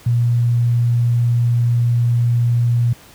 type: tone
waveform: sine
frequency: 119.3 Hz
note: A#2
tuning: 41 cents sharp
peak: -12 dBFS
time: 0.06-2.93 s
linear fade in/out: 5 ms
effects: pink hiss -44 dBFS RMS until 3.14 s + high-pass 60 Hz 12 dB/octave